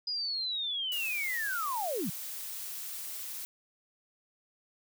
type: linear sweep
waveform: sine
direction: down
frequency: 4978 to 138.7 Hz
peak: -31 dBFS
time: 0.07-2.1 s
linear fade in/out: 5 ms
type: noise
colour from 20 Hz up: blue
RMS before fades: -40 dBFS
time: 0.92-3.45 s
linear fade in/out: 0 ms
effects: none